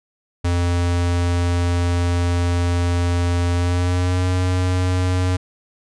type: tone with pitch glide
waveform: square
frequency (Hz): 87.31 to 91.28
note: F2 to F#2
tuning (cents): 0 to -23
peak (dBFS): -17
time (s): 0.44-5.37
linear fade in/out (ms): 10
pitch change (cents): +77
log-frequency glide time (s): 3.53-4.27
effects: resampled to 22050 Hz